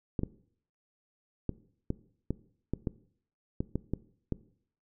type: clicks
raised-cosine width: 3 ms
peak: -17 dBFS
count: 11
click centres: 0.192 / 0.234 / 1.493 / 1.904 / 2.306 / 2.736 / 2.872 / 3.605 / 3.756 / 3.936 / 4.323 s
effects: noise-tail reverb RT60 0.6 s tail -19 dB re dry